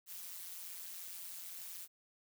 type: noise with amplitude modulation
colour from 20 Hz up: blue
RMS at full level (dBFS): -44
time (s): 0.06-1.88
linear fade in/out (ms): 50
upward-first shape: sine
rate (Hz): 178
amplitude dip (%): 80
effects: none